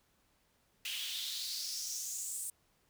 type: noise with high-pass filter sweep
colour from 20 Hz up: pink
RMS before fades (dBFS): -40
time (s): 0.85-2.5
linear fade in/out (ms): 2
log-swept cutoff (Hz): 2800 to 8800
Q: 4.3
effects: pink hiss -73 dBFS RMS until 2.89 s